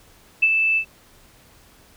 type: tone with ADSR envelope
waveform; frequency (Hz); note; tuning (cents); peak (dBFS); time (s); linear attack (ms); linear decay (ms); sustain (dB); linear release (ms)
sine; 2637; E7; 0; -11; 0.42-0.85; 11; 47; -5; 80
effects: pink hiss -52 dBFS RMS until 1.96 s